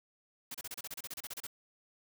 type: noise bursts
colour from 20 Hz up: white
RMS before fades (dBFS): -42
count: 15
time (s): 0.51-1.469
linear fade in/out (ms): 5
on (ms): 35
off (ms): 31
effects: none